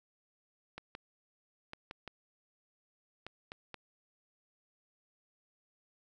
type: clicks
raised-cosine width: 0.3 ms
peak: -27 dBFS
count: 8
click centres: 0.78 / 0.951 / 1.734 / 1.911 / 2.077 / 3.266 / 3.519 / 3.743 s
effects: none